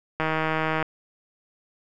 click train, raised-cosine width 0.5 ms, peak -10 dBFS, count 100, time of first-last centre 0.2-0.827 s, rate 158 Hz, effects none

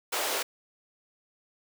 pink high-pass noise, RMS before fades -30 dBFS, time 0.12-0.43 s, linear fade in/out 10 ms, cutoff 410 Hz, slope 24 dB/octave, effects none

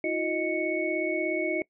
sine tone cluster, 323.4 / 360.1 / 622 / 2217 Hz, E4 / F#4 / D#5 / C#7, -33 / -47 / -1 / 0 cents, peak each -31 dBFS, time 0.04-1.62 s, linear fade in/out 2 ms, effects noise-tail reverb RT60 0.1 s tail -23 dB re dry

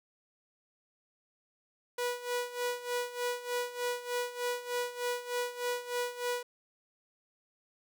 sawtooth tone with tremolo, 488.6 Hz, B4, 19 cents flat, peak -26 dBFS, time 1.98-6.43 s, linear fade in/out 5 ms, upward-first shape sine, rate 3.3 Hz, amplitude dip 80%, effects none

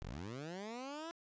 15% pulse linear sweep, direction up, 34.6 to 339.9 Hz, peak -37 dBFS, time 0.02-1.11 s, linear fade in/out 0 ms, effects resampled to 16000 Hz

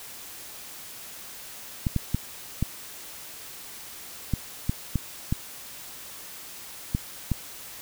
clicks, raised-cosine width 5 ms, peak -11 dBFS, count 10, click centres 1.868 / 1.963 / 2.146 / 2.626 / 4.337 / 4.695 / 4.957 / 5.325 / 6.949 / 7.317 s, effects white hiss -42 dBFS RMS until 7.81 s

